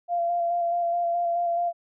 sine tone with vibrato, 690 Hz, F5, 21 cents flat, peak -22 dBFS, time 0.08-1.73 s, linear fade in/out 50 ms, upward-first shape square, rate 4.7 Hz, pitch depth 16 cents each way, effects none

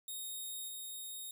5% pulse tone with level steps, 3719 Hz, A#7, 5 cents flat, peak -33 / -35 dBFS, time 0.08-1.31 s, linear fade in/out 2 ms, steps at 0.68 s, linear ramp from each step 5 ms, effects none

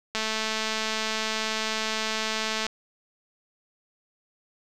click train, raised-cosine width 0.2 ms, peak -11 dBFS, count 552, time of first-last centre 0.15-2.666 s, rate 219 Hz, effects none

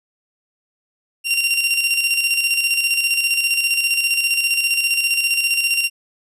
sawtooth tone with tremolo, 2765 Hz, F7, 18 cents flat, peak -11 dBFS, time 1.24-5.9 s, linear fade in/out 50 ms, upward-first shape square, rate 15 Hz, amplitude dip 45%, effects resampled to 32000 Hz

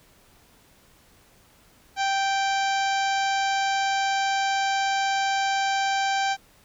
harmonic tone, 783 Hz, G5, 2 cents flat, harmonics 1 / 2 / 3 / 4 / 5 / 6 / 7 / 8 / 9, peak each -23 / -29 / -33 / -35 / -37 / -39 / -40 / -41 / -42 dBFS, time 1.96-6.37 s, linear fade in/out 50 ms, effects pink hiss -57 dBFS RMS until 6.64 s

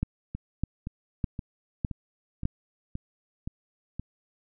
two click trains, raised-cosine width 5 ms, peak -21 / -14 dBFS, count 8 / 5, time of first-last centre 0.35-3.996 / 0.03-2.454 s, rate 1.92 / 1.65 Hz, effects none

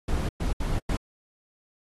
brown noise bursts at uneven times, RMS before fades -26 dBFS, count 4, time 0.08-0.29 / 0.4-0.53 / 0.6-0.79 / 0.89-0.97 s, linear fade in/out 5 ms, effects AAC 32 kbps

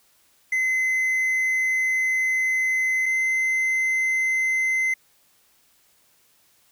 triangle tone pair in turn, 2048 / 2061 Hz, C7 / C7, -38 / -27 cents, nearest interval unison, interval 11 cents, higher second, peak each -18 dBFS, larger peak neither, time 0.52-3.06 / 3.06-4.94 s, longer first, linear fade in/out 5 ms, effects white hiss -61 dBFS RMS until 6.71 s

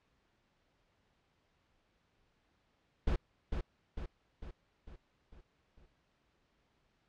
brown noise with echo, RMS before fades -30 dBFS, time 3.07-3.16 s, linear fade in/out 5 ms, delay 450 ms, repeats 6, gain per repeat -5 dB, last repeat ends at 5.86 s, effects pink hiss -75 dBFS RMS until 7.08 s + low-pass 4000 Hz 12 dB/octave

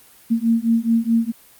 sine beating tone pair, 227 / 231.7 Hz, A#3 / A#3, -46 / -10 cents, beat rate 4.7 Hz, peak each -18 dBFS, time 0.3-1.32 s, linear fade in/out 20 ms, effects white hiss -49 dBFS RMS until 1.59 s + Opus 32 kbps

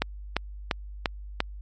click train, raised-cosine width 0.3 ms, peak -7 dBFS, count 5, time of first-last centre 0.02-1.404 s, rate 2.89 Hz, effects added 50 Hz sine -37 dBFS peak until 1.61 s + MP3 32 kbps

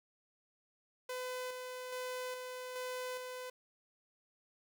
sawtooth tone with tremolo, 505 Hz, B4, 39 cents sharp, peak -35 dBFS, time 1.09-3.5 s, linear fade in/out 5 ms, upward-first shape square, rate 1.2 Hz, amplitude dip 35%, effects none

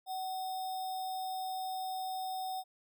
sine tone with sample-and-hold, 752 Hz, F#5, 28 cents sharp, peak -35 dBFS, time 0.06-2.64 s, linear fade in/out 50 ms, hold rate 4410 Hz, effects none

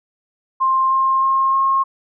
sine tone with pitch steps, 1055 / 1062.3 / 1069.7 / 1077.2 Hz, C6 / C6 / C6 / C#6, +14 / +26 / +38 / -50 cents, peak -13 dBFS, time 0.6-1.84 s, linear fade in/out 20 ms, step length 310 ms, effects none

